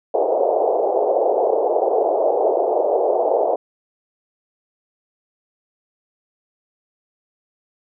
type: band-pass noise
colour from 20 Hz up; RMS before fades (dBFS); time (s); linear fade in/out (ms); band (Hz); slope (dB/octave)
pink; -18; 0.14-3.56; 5; 400 to 770; 48
effects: none